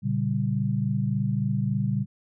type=chord; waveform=sine; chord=G diminished; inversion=first; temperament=just; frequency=117.6 / 141.12 / 196 Hz; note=Bb2 / Db3 / G3; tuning=+16 / +31 / 0 cents; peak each=-27 dBFS; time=0.02-2.06 s; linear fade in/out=50 ms; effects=none